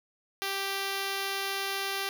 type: tone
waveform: 5% pulse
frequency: 392 Hz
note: G4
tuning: in tune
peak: -19 dBFS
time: 0.42-2.09 s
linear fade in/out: 0 ms
effects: none